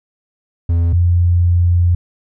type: tone pair in turn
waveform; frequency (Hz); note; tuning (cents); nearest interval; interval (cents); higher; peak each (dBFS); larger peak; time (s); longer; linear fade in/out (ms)
triangle / sine; 84.8 / 87.44; E2 / F2; +50 / +3; minor second; 53; second; -9; neither; 0.69-0.93 / 0.93-1.95; second; 5
effects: none